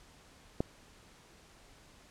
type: click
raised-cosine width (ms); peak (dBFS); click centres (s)
2; -16; 0.605
effects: pink hiss -59 dBFS RMS until 2.1 s + low-pass 9000 Hz 12 dB/octave